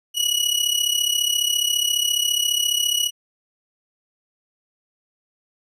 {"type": "tone with amplitude modulation", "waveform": "sawtooth", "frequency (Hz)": 2920, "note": "F#7", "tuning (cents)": -24, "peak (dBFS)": -12, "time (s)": [0.14, 3.11], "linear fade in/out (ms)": 50, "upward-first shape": "sine", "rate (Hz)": 34.6, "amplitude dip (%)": 75, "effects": ["resampled to 32000 Hz"]}